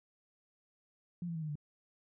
sine tone with pitch steps, 174.61 / 167.4 / 160.49 / 153.86 / 147.51 Hz, F3 / E3 / E3 / D#3 / D3, 0 / +27 / -46 / -19 / +8 cents, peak -36 dBFS, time 1.22-1.555 s, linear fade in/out 2 ms, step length 67 ms, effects none

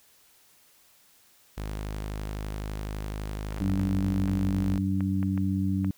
sawtooth tone, 51.91 Hz, G#1, in tune, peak -28 dBFS, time 1.57-4.79 s, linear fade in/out 10 ms
clicks, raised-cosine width 0.5 ms, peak -25 dBFS, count 9, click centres 3.523 / 3.575 / 3.697 / 3.798 / 4.283 / 5.007 / 5.229 / 5.377 / 5.846 s
harmonic tone, 95.9 Hz, G2, 37 cents flat, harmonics 1 / 2 / 3, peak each -28 / -27 / -31 dBFS, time 3.61-5.91 s, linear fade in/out 0 ms
effects white hiss -60 dBFS RMS until 5.97 s

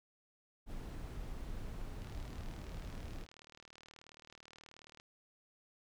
brown noise, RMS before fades -44 dBFS, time 0.66-3.27 s, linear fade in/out 50 ms
click train, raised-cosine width 0.2 ms, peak -38 dBFS, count 116, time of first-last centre 2.02-4.999 s, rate 38.6 Hz
effects none

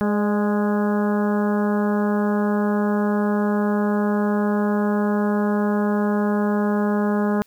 harmonic tone with a mistuned harmonic, 207.7 Hz, G#3, in tune, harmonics 1 / 2 / 3 / 4 / 5 / 6 / 7 / 8, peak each -19 / -25 / -29 / -31 / -33 / -35 / -36 / -37 dBFS, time 0.01-7.42 s, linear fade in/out 0 ms, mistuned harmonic 3, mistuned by -36 cents, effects white hiss -58 dBFS RMS until 7.46 s

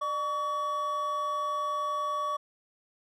triangle tone pair together, 600 / 1132.6 Hz, D5 / C#6, +37 / +37 cents, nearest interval major seventh, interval 1100 cents, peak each -35 / -27 dBFS, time 0.01-2.37 s, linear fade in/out 10 ms, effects none

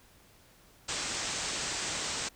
white low-pass noise, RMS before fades -35 dBFS, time 0.88-2.29 s, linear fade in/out 10 ms, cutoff 8400 Hz, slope 96 dB/octave, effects pink hiss -60 dBFS RMS until 2.35 s

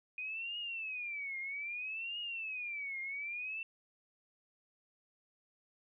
sine tone with vibrato, 2471 Hz, D#7, 13 cents flat, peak -38 dBFS, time 0.18-3.63 s, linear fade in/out 2 ms, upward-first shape triangle, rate 0.62 Hz, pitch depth 270 cents each way, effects none

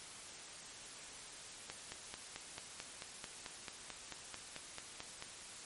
click train, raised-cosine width 0.2 ms, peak -26 dBFS, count 17, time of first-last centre 1.7-5.224 s, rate 4.54 Hz, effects white hiss -51 dBFS RMS until 5.65 s + MP3 48 kbps

